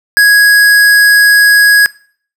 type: tone with hard clipping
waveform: sine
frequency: 1661.2 Hz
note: G#6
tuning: in tune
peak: -4 dBFS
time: 0.17-1.86 s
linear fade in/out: 0 ms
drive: 18 dB
effects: noise-tail reverb RT60 0.5 s tail -22 dB re dry